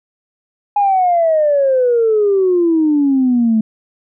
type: exponential sweep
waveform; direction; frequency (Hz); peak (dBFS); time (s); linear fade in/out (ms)
sine; down; 830.6 to 216; -9; 0.76-3.61; 5
effects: tanh soft clip ceiling -5 dBFS